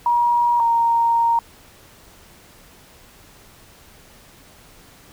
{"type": "tone pair in turn", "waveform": "sine", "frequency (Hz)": [954, 929.5], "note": ["A#5", "A#5"], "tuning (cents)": [40, -5], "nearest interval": "unison", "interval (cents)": 45, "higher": "first", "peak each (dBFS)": -14, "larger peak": "neither", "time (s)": [[0.06, 0.6], [0.6, 1.39]], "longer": "second", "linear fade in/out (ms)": 2, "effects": ["pink hiss -48 dBFS RMS until 5.12 s"]}